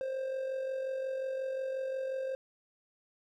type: tone with amplitude modulation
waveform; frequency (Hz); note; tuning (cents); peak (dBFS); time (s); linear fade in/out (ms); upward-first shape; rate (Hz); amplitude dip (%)
triangle; 528; C5; +16; -29; 0.01-2.35; 0; sine; 45.6; 45
effects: none